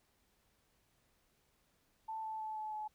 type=tone with pitch steps; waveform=sine; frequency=883 / 875.9 / 868.8 / 861.8 / 854.9 Hz; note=A5 / A5 / A5 / A5 / G#5; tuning=+6 / -8 / -22 / -36 / +50 cents; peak=-39 dBFS; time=2.08-2.88 s; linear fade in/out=10 ms; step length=160 ms; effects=pink hiss -75 dBFS RMS until 2.94 s